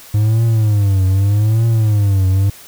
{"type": "tone with vibrato", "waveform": "triangle", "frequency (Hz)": 103.83, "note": "G#2", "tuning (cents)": 0, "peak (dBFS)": -8, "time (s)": [0.14, 2.5], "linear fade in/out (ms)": 5, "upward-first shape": "triangle", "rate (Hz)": 0.82, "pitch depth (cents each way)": 190, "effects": ["white hiss -39 dBFS RMS until 2.67 s"]}